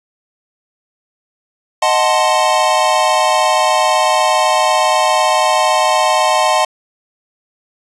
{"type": "chord", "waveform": "square", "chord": "D# diminished seventh", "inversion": "none", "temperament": "equal", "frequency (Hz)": [622.3, 740, 880, 1046.5], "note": ["D#5", "F#5", "A5", "C6"], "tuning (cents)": [0, 0, 0, 0], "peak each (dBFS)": -17, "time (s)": [1.82, 6.65], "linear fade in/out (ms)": 5, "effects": ["resampled to 24000 Hz", "7-bit"]}